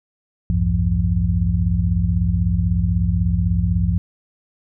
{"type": "tone cluster", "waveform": "sine", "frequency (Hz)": [61.5, 85.4, 101.6, 172.6], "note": ["B1", "F2", "G#2", "F3"], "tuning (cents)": [-7, -38, -38, -20], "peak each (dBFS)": -21, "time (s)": [0.5, 3.98], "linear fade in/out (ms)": 0, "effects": []}